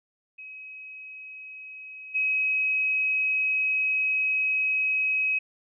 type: tone with level steps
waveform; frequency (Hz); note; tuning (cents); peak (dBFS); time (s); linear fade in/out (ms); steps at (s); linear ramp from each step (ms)
sine; 2545; D#7; +39; -39 / -22; 0.38-5.39; 10; 2.14; 20
effects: none